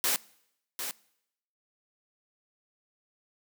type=noise with echo; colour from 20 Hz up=white; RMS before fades=-27 dBFS; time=0.04-0.16 s; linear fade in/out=0 ms; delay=750 ms; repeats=1; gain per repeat=-8 dB; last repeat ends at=0.91 s; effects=noise-tail reverb RT60 0.8 s tail -23 dB re dry + high-pass 200 Hz 12 dB/octave